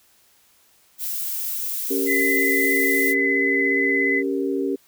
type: noise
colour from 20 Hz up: violet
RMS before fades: -27 dBFS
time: 0.98-3.15 s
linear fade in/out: 50 ms
type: chord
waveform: sine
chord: G diminished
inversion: second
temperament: equal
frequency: 277.2 / 392 / 466.2 Hz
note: Db4 / G4 / Bb4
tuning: 0 / 0 / 0 cents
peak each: -24 / -24 / -29 dBFS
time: 1.9-4.76 s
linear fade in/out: 10 ms
type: tone with vibrato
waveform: sine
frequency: 2021 Hz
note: B6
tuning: 39 cents sharp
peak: -19 dBFS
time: 2.06-4.23 s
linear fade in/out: 50 ms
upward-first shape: sine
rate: 17 Hz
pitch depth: 15 cents each way
effects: white hiss -58 dBFS RMS until 4.87 s

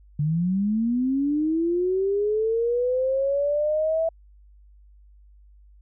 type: linear sweep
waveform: sine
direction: up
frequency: 143.5 to 659.3 Hz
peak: -20 dBFS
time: 0.19-4.09 s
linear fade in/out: 5 ms
effects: added 50 Hz sine -49 dBFS peak until 5.81 s

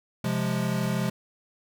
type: chord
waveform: square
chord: F minor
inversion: second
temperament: equal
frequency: 130.81 / 174.61 / 207.7 Hz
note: C3 / F3 / Ab3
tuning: 0 / 0 / 0 cents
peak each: -30 dBFS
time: 0.24-1.1 s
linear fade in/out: 5 ms
type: noise with exponential decay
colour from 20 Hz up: pink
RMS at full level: -41 dBFS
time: 0.83-0.99 s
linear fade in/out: 5 ms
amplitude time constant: 34 ms
effects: none

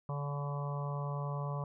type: harmonic tone with a mistuned harmonic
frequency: 143.6 Hz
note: D3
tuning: 39 cents flat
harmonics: 1 / 3 / 4 / 5 / 6 / 7 / 8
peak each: -35 / -48 / -45 / -49 / -50 / -45 / -47 dBFS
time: 0.09-1.64 s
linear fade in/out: 2 ms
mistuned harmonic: 8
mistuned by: -16 cents
effects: none

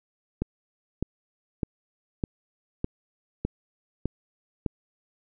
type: click train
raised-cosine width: 3 ms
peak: -13 dBFS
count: 8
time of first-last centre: 0.42-4.662 s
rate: 1.65 Hz
effects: none

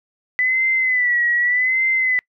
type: tone with vibrato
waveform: sine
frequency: 1992 Hz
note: B6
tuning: 14 cents sharp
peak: -15 dBFS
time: 0.39-2.19 s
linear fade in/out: 0 ms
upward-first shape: sine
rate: 0.84 Hz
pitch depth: 72 cents each way
effects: noise-tail reverb RT60 0.1 s tail -26 dB re dry

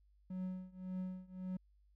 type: tone with tremolo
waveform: triangle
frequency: 185 Hz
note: F#3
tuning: in tune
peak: -35 dBFS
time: 0.3-1.57 s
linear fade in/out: 5 ms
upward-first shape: triangle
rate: 1.8 Hz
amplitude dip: 95%
effects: added 50 Hz sine -66 dBFS peak until 1.95 s

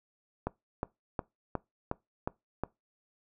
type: click train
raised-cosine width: 1 ms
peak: -17 dBFS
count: 7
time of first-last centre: 0.47-2.636 s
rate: 2.77 Hz
effects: noise-tail reverb RT60 0.2 s tail -22 dB re dry

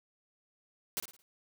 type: noise with echo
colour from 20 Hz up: white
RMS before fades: -34 dBFS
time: 0.97-1 s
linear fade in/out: 0 ms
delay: 55 ms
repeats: 4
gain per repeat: -9 dB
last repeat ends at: 1.22 s
effects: none

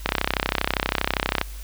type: click train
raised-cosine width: 0.3 ms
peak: -3 dBFS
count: 45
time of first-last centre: 0.06-1.414 s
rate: 32.5 Hz
effects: added 50 Hz sine -33 dBFS peak until 1.63 s + white hiss -45 dBFS RMS until 1.63 s

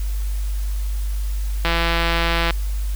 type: click train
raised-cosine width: 0.3 ms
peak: -4 dBFS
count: 145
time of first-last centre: 1.65-2.507 s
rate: 168 Hz
effects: added 50 Hz sine -20 dBFS peak until 2.95 s + white hiss -41 dBFS RMS until 2.95 s

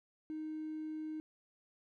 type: tone with hard clipping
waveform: triangle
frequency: 311.1 Hz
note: D#4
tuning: in tune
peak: -39 dBFS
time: 0.3-1.2 s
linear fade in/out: 0 ms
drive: 3 dB
effects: none

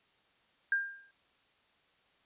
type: tone with exponential decay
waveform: sine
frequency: 1600 Hz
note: G6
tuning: 35 cents sharp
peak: -24 dBFS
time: 0.72-1.11 s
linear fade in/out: 2 ms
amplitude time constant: 84 ms
effects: white hiss -69 dBFS RMS until 2.25 s + resampled to 8000 Hz

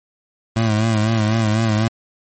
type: tone with vibrato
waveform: 25% pulse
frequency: 110 Hz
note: A2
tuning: in tune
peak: -11 dBFS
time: 0.56-1.88 s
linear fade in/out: 5 ms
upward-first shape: sine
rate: 4 Hz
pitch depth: 65 cents each way
effects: MP3 32 kbps

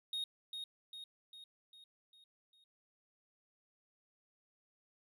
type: tone with echo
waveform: triangle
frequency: 3729 Hz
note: A#7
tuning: in tune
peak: -35 dBFS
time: 0.13-0.24 s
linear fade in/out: 2 ms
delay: 400 ms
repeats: 6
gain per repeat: -5 dB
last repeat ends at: 2.64 s
effects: none

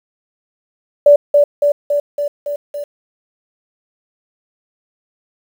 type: tone with echo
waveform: sine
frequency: 580 Hz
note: D5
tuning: 22 cents flat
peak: -3 dBFS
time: 1.06-1.16 s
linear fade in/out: 5 ms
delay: 280 ms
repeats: 6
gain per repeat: -3 dB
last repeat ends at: 2.84 s
effects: 7-bit

